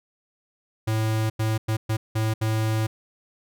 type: tone bursts at uneven times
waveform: square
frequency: 110 Hz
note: A2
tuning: in tune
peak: -22 dBFS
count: 6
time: 0.87-1.3 / 1.39-1.58 / 1.68-1.77 / 1.89-1.97 / 2.15-2.34 / 2.41-2.87 s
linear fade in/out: 10 ms
effects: none